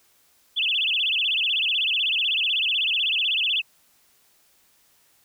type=tone with vibrato; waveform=sine; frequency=3003 Hz; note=F#7; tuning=25 cents sharp; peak=-20 dBFS; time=0.56-3.62 s; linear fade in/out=20 ms; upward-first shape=sine; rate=16 Hz; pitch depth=270 cents each way; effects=white hiss -61 dBFS RMS until 5.24 s